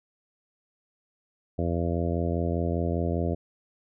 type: harmonic tone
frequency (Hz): 85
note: F2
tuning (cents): -46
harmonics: 1 / 2 / 3 / 4 / 5 / 6 / 7 / 8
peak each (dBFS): -28 / -31 / -33 / -34 / -35 / -36 / -36 / -37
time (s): 1.58-3.35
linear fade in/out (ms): 10
effects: none